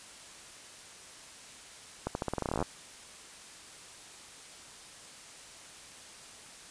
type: accelerating click train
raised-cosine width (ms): 1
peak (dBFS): -17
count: 17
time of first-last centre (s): 2.07-2.626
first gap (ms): 81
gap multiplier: 0.87
effects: white hiss -50 dBFS RMS until 6.7 s + resampled to 22050 Hz